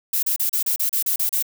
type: noise bursts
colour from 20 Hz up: violet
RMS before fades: -21 dBFS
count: 10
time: 0.13-1.426 s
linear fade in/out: 5 ms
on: 99 ms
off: 34 ms
effects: none